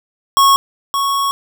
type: tone pair in turn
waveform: square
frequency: 1100 / 1107 Hz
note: C#6 / C#6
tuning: -14 / -3 cents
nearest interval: unison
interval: 11 cents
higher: second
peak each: -8 / -15 dBFS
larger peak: first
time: 0.37-0.56 / 0.94-1.31 s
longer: second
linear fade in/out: 0 ms
effects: none